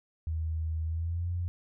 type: tone with pitch glide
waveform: sine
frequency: 80 to 87.75 Hz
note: D#2 to F2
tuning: +49 to +9 cents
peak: -29 dBFS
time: 0.27-1.48 s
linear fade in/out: 0 ms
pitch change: +160 cents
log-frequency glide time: 0.85-1.3 s
effects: none